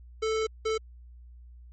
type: tone bursts at uneven times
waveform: square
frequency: 440 Hz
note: A4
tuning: in tune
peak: -26 dBFS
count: 2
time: 0.22-0.47 / 0.65-0.78 s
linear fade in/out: 10 ms
effects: added 60 Hz sine -46 dBFS peak until 1.72 s + MP3 32 kbps